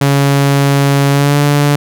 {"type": "tone with pitch glide", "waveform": "sawtooth", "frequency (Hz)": [140, 144.77], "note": ["C#3", "D3"], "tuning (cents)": [18, -24], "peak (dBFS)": -4, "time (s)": [0.01, 1.76], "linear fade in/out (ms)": 5, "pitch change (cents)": 58, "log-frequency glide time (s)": [1.1, 1.38], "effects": []}